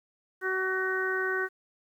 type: harmonic tone with a mistuned harmonic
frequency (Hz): 376.7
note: F#4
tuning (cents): +31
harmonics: 1 / 2 / 3 / 4 / 5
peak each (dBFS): -31 / -42 / -37 / -30 / -34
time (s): 0.41-1.49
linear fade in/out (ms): 50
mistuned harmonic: 5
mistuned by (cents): -15
effects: 10-bit